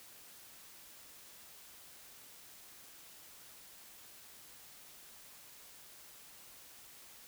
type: silence
effects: white hiss -56 dBFS RMS until 7.27 s